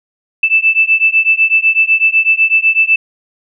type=beating tone pair; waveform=sine; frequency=2637 / 2645 Hz; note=E7 / E7; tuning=0 / +5 cents; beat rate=8 Hz; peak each=-11 dBFS; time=0.43-2.96 s; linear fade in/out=5 ms; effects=none